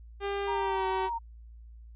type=tone with pitch glide; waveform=sawtooth; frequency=400 to 380 Hz; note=G4 to F#4; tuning=+35 to +46 cents; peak=-26 dBFS; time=0.2-1.1 s; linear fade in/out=50 ms; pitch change=-89 cents; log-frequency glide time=0.51-0.86 s
type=tone with vibrato; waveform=sine; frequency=932.3 Hz; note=A#5; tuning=in tune; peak=-30 dBFS; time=0.47-1.19 s; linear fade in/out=20 ms; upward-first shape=square; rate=6.8 Hz; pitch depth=18 cents each way
effects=added 57 Hz sine -46 dBFS peak until 1.95 s + resampled to 8000 Hz